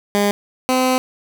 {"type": "tone pair in turn", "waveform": "15% pulse", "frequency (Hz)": [203.8, 256.8], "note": ["G#3", "C4"], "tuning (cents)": [-32, -32], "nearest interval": "major third", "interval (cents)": 400, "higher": "second", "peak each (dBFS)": -8, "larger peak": "neither", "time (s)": [[0.15, 0.31], [0.69, 0.98]], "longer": "second", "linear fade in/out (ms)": 0, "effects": []}